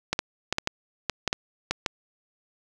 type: clicks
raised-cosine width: 0.2 ms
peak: -7 dBFS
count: 10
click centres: 0.13 / 0.191 / 0.526 / 0.584 / 0.674 / 1.097 / 1.277 / 1.329 / 1.71 / 1.862 s
effects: 8-bit